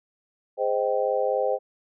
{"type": "chord", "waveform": "sine", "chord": "Ab major seventh", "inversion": "none", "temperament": "just", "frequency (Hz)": [415.3, 519.1, 623, 778.7], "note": ["Ab4", "C5", "Eb5", "G5"], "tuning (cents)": [0, -14, 2, -12], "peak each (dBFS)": [-29, -24, -28, -29], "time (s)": [0.57, 1.59], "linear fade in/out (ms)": 50, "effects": []}